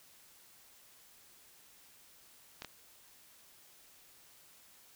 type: clicks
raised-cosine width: 0.2 ms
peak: -25 dBFS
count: 2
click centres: 2.621 / 2.647 s
effects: white hiss -61 dBFS RMS until 4.95 s